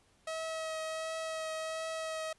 sawtooth tone with vibrato, 640 Hz, D#5, 49 cents sharp, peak -32 dBFS, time 0.27-2.33 s, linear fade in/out 5 ms, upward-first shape triangle, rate 1.4 Hz, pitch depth 15 cents each way, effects pink hiss -68 dBFS RMS until 2.38 s + resampled to 24000 Hz

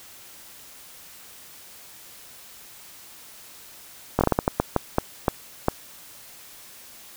slowing click train, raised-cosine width 1 ms, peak -4 dBFS, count 12, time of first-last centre 4.19-5.684 s, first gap 20 ms, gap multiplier 1.35, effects white hiss -46 dBFS RMS until 7.16 s

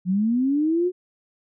sine linear sweep, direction up, 174.8 to 370 Hz, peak -18 dBFS, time 0.05-0.92 s, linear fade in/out 50 ms, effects none

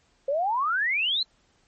sine exponential sweep, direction up, 529 to 4190 Hz, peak -22 dBFS, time 0.28-1.23 s, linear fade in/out 5 ms, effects pink hiss -65 dBFS RMS until 1.67 s + MP3 32 kbps

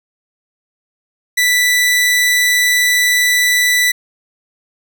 sawtooth tone, 1975.5 Hz, B6, in tune, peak -7 dBFS, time 1.37-3.92 s, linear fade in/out 10 ms, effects none

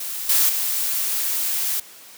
blue noise with level steps, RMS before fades -29 / -17 / -23 dBFS, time 0-1.8 s, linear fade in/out 5 ms, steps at 0.29 / 0.49 s, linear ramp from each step 5 ms, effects white hiss -44 dBFS RMS until 2.17 s + high-pass 200 Hz 12 dB/octave

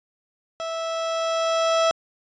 30% pulse tone with level ramp, 656 Hz, E5, 9 cents flat, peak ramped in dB -25 to -14 dBFS, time 0.6-1.91 s, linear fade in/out 0 ms, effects resampled to 16000 Hz

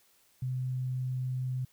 sine tone, 128.1 Hz, C3, 36 cents flat, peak -30 dBFS, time 0.42-1.65 s, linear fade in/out 5 ms, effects white hiss -66 dBFS RMS until 1.72 s

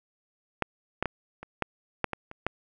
clicks, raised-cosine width 0.5 ms, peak -10 / -11 / -13 / -25 / -11 / -9 / -16 / -26 / -11 dBFS, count 9, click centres 0.623 / 1.026 / 1.057 / 1.43 / 1.623 / 2.043 / 2.133 / 2.314 / 2.466 s, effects none

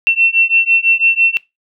sine beating tone pair, 2699 / 2705 Hz, E7 / E7, +40 / +44 cents, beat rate 6 Hz, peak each -13 dBFS, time 0.07-1.37 s, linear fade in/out 0 ms, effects noise-tail reverb RT60 0.2 s tail -21 dB re dry

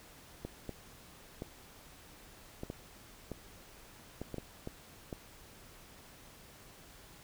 clicks, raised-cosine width 2 ms, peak -26 dBFS, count 11, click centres 0.45 / 0.693 / 1.421 / 2.634 / 2.701 / 3.317 / 4.216 / 4.343 / 4.383 / 4.674 / 5.128 s, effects pink hiss -56 dBFS RMS until 7.23 s

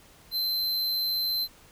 square tone, 4093 Hz, C8, 39 cents flat, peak -26 dBFS, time 0.31-1.48 s, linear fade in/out 50 ms, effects pink hiss -55 dBFS RMS until 1.71 s

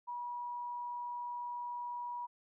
sine tone, 967 Hz, B5, 37 cents flat, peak -38 dBFS, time 0.07-2.27 s, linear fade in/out 20 ms, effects none

